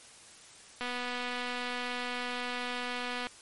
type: click train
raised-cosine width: 0.3 ms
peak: -20 dBFS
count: 606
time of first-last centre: 0.81-3.269 s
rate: 246 Hz
effects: white hiss -53 dBFS RMS until 3.41 s + MP3 48 kbps